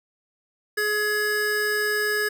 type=tone pair together; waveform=square; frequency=421.1 / 1683.1 Hz; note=G#4 / G#6; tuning=+24 / +23 cents; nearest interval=2 octaves; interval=2399 cents; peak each=-27 / -24 dBFS; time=0.77-2.29 s; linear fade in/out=10 ms; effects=none